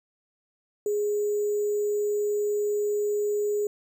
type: tone with sample-and-hold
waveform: sine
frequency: 415.3 Hz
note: G#4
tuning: in tune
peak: -23 dBFS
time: 0.86-3.67 s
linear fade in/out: 2 ms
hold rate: 7350 Hz
effects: none